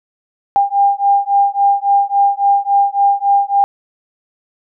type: beating tone pair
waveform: sine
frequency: 799 / 802.6 Hz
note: G5 / G5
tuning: +33 / +41 cents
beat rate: 3.6 Hz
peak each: -13 dBFS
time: 0.56-3.64 s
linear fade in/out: 0 ms
effects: none